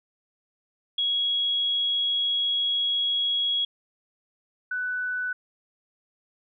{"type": "tone pair in turn", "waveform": "sine", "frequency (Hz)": [3322, 1492.7], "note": ["G#7", "F#6"], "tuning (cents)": [0, 15], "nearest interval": "octave + major second", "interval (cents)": 1385, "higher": "first", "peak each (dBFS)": [-22, -26], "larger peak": "first", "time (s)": [[0.98, 3.65], [4.71, 5.33]], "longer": "first", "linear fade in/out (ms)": 5, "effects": []}